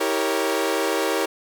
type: chord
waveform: sawtooth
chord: E diminished seventh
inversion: none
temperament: equal with one note detuned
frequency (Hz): 323.2 / 392 / 466.2 / 554.4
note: E4 / G4 / Bb4 / Db5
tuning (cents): -34 / 0 / 0 / 0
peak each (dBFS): -23 / -22 / -22 / -23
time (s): 0-1.26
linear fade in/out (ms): 10
effects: none